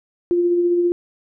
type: tone with tremolo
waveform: sine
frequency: 349.2 Hz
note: F4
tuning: in tune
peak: -13 dBFS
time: 0.31-0.92 s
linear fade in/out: 0 ms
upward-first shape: sine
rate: 15 Hz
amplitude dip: 30%
effects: none